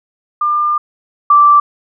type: tone pair in turn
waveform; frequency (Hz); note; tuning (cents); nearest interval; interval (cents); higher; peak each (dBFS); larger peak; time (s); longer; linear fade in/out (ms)
sine; 1199 / 1169.6; D6 / D6; +36 / -7; unison; 43; first; -11 / -4; second; 0.41-0.78 / 1.3-1.6; first; 5
effects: none